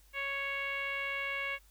10% pulse tone with low-pass filter, 554.4 Hz, C#5, in tune, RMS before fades -36 dBFS, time 0.13-1.59 s, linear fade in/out 50 ms, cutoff 2400 Hz, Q 3.9, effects added 50 Hz sine -60 dBFS peak until 1.7 s + white hiss -66 dBFS RMS until 1.7 s

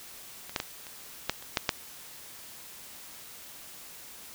clicks, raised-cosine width 0.2 ms, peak -24 / -10 / -13 / -27 / -8 / -27 / -7 / -6 dBFS, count 8, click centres 0.495 / 0.562 / 0.601 / 0.868 / 1.296 / 1.425 / 1.572 / 1.692 s, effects white hiss -47 dBFS RMS until 4.34 s

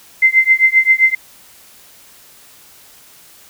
sine tone with tremolo, 2076 Hz, C7, 14 cents flat, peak -4 dBFS, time 0.22-1.15 s, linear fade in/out 5 ms, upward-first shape triangle, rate 7.6 Hz, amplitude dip 100%, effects white hiss -44 dBFS RMS until 3.49 s

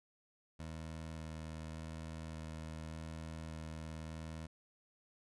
20% pulse tone with vibrato, 79.7 Hz, D#2, 42 cents sharp, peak -39 dBFS, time 0.59-4.47 s, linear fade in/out 10 ms, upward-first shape square, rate 0.86 Hz, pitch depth 9 cents each way, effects resampled to 24000 Hz

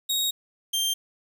sawtooth tone pair in turn, 3768 / 3168 Hz, A#7 / G7, +18 / +18 cents, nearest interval minor third, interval 300 cents, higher first, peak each -20 dBFS, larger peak neither, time 0.09-0.31 / 0.73-0.94 s, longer first, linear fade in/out 10 ms, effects 9-bit

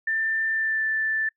sine tone with pitch glide, 1784 to 1762.5 Hz, A6 to A6, +23 to +2 cents, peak -22 dBFS, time 0.07-1.29 s, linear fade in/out 5 ms, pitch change -21 cents, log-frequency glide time 0.5-0.84 s, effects noise-tail reverb RT60 0.1 s tail -26 dB re dry

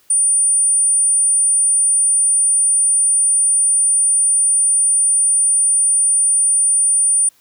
sine tone, 9330 Hz, D9, 12 cents flat, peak -11 dBFS, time 0.1-7.29 s, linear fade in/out 5 ms, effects white hiss -55 dBFS RMS until 7.4 s

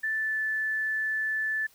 sine tone with pitch glide, 1760 to 1747.8 Hz, A6 to A6, 0 to -12 cents, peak -26 dBFS, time 0.03-1.67 s, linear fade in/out 10 ms, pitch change -12 cents, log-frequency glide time 0.14-0.39 s, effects white hiss -60 dBFS RMS until 1.74 s

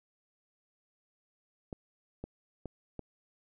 clicks, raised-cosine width 2 ms, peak -26 dBFS, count 4, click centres 1.728 / 2.24 / 2.657 / 2.993 s, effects none

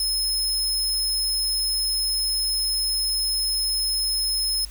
sawtooth tone, 5170 Hz, E8, 34 cents flat, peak -19 dBFS, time 0-4.65 s, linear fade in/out 2 ms, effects added 50 Hz sine -37 dBFS peak until 4.7 s + white hiss -48 dBFS RMS until 4.7 s

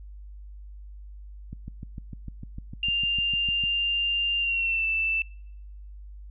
click train, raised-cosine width 5 ms, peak -25 dBFS, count 15, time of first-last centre 1.53-3.638 s, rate 6.64 Hz
sine tone with pitch glide, 2794 to 2654 Hz, F7 to E7, 0 to +11 cents, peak -23 dBFS, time 2.83-5.22 s, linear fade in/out 2 ms, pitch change -89 cents, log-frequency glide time 4.39-4.86 s
effects noise-tail reverb RT60 0.9 s tail -26 dB re dry + added 50 Hz sine -40 dBFS peak until 6.3 s

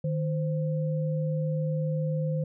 sine tone pair together, 154.6 / 520 Hz, D#3 / C5, -11 / -11 cents, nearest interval octave + major sixth, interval 2100 cents, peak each -26 / -33 dBFS, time 0.04-2.44 s, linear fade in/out 5 ms, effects none

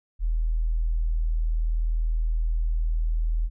sine tone, 40.3 Hz, E1, 38 cents flat, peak -21 dBFS, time 0.19-3.5 s, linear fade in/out 50 ms, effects none

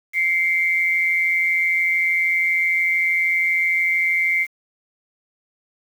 sine tone pair together, 2098 / 2271 Hz, C7 / C#7, +4 / +41 cents, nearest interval minor second, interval 137 cents, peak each -17 / -24 dBFS, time 0.13-4.47 s, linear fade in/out 50 ms, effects 7-bit

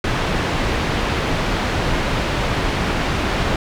pink low-pass noise, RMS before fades -20 dBFS, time 0.04-3.56 s, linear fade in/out 2 ms, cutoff 3300 Hz, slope 12 dB/octave, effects none

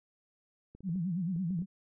clicks, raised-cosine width 3 ms, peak -38 dBFS, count 8, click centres 0.75 / 0.806 / 0.893 / 0.958 / 1.362 / 1.507 / 1.59 / 1.621 s
sine tone with vibrato, 177.3 Hz, F3, 26 cents sharp, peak -30 dBFS, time 0.83-1.66 s, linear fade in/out 50 ms, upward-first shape sine, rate 9 Hz, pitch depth 160 cents each way
effects none

